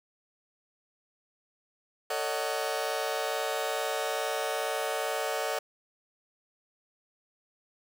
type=chord; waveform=sawtooth; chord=D# half-diminished seventh; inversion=second; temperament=just; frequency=448 / 560 / 622.3 / 746.7 Hz; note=A4 / C#5 / D#5 / F#5; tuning=+31 / +18 / 0 / +16 cents; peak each=-31 dBFS; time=2.1-5.59 s; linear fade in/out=5 ms; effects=none